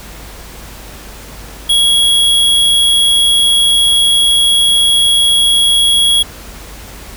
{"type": "tone", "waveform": "square", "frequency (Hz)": 3322, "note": "G#7", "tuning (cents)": 0, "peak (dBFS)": -8, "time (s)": [1.69, 6.23], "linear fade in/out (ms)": 10, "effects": ["added 50 Hz sine -33 dBFS peak until 7.16 s", "pink hiss -33 dBFS RMS until 7.16 s"]}